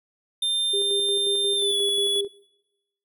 square tone with pitch glide, 3600 to 3398 Hz, A7 to G#7, +39 to +39 cents, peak -22 dBFS, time 0.42-2.21 s, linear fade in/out 5 ms, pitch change -100 cents, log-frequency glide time 1.56-1.77 s
sine tone with tremolo, 401.2 Hz, G4, 40 cents sharp, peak -25 dBFS, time 0.73-2.28 s, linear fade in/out 10 ms, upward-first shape square, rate 5.6 Hz, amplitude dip 45%
effects noise-tail reverb RT60 1.0 s tail -24 dB re dry

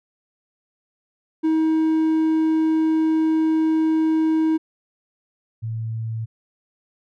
triangle / sine tone pair in turn, 317.7 / 112.32 Hz, D#4 / A2, +36 / +36 cents, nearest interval octave + tritone, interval 1800 cents, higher first, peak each -14 / -24 dBFS, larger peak first, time 1.43-4.58 / 5.62-6.26 s, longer first, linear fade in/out 20 ms, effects none

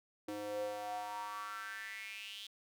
square tone with high-pass filter sweep, 103.83 Hz, G#2, in tune, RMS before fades -43 dBFS, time 0.28-2.47 s, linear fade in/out 5 ms, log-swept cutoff 370 to 3400 Hz, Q 6.5, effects none

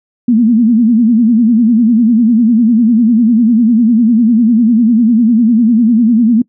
sine tone with vibrato, 229.5 Hz, A#3, 27 cents flat, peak -5 dBFS, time 0.28-6.42 s, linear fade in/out 5 ms, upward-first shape sine, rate 10 Hz, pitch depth 130 cents each way, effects noise-tail reverb RT60 0.1 s tail -22 dB re dry

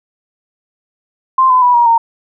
sine tone with pitch steps, 1046.5 / 1013.8 / 982.1 / 951.4 / 921.6 Hz, C6 / B5 / B5 / A#5 / A#5, 0 / +45 / -10 / +35 / -20 cents, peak -6 dBFS, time 1.38-1.98 s, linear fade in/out 5 ms, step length 120 ms, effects none

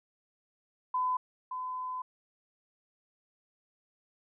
sine tone pair in turn, 1010 / 1014.2 Hz, B5 / B5, +39 / +46 cents, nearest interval unison, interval 7 cents, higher second, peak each -27 / -34 dBFS, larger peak first, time 0.94-1.17 / 1.51-2.02 s, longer second, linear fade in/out 5 ms, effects none

